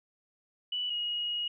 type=tone pair in turn; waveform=sine; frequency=2960 / 2889 Hz; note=F#7 / F#7; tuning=0 / -42 cents; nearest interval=unison; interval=42 cents; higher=first; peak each=-30 / -30 dBFS; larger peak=neither; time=0.72-0.9 / 0.9-1.48 s; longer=second; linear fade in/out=5 ms; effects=none